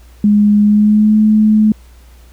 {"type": "tone with pitch glide", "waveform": "sine", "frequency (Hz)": [207.5, 214.7], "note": ["G#3", "A3"], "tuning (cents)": [-1, -42], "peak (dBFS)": -6, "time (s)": [0.24, 1.72], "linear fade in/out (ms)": 2, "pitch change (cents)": 59, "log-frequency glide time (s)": [0.62, 1.17], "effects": ["added 60 Hz sine -38 dBFS peak until 2.32 s", "pink hiss -49 dBFS RMS until 2.32 s"]}